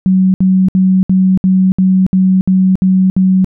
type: tone bursts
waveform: sine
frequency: 187.6 Hz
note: F#3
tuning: 24 cents sharp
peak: -6 dBFS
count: 10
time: 0.06-3.445 s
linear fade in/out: 0 ms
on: 280 ms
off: 65 ms
effects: none